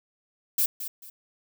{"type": "noise with echo", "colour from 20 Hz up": "violet", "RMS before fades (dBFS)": -23, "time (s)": [0.58, 0.66], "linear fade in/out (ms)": 5, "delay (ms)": 220, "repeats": 2, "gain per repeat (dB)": -11, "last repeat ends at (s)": 1.1, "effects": []}